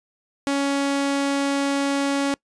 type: tone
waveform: sawtooth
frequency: 279.1 Hz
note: C#4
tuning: 12 cents sharp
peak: -16 dBFS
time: 0.47-2.34 s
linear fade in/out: 0 ms
effects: noise-tail reverb RT60 0.1 s tail -24 dB re dry + resampled to 22050 Hz